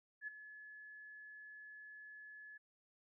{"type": "tone with ADSR envelope", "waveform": "sine", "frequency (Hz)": 1709, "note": "G#6", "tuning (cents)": 49, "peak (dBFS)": -40, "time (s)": [0.21, 2.58], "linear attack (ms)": 65, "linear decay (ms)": 13, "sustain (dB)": -12, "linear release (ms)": 12, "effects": []}